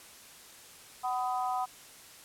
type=harmonic tone; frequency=250.5 Hz; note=B3; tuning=25 cents sharp; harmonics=3 / 4 / 5; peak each=-31 / -35 / -37 dBFS; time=1.03-1.66 s; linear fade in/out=20 ms; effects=white hiss -52 dBFS RMS until 2.24 s + low-pass 12000 Hz 12 dB/octave